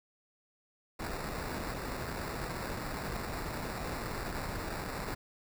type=noise with sample-and-hold; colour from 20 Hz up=pink; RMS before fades=-38 dBFS; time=0.99-5.15 s; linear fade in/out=10 ms; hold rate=3150 Hz; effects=none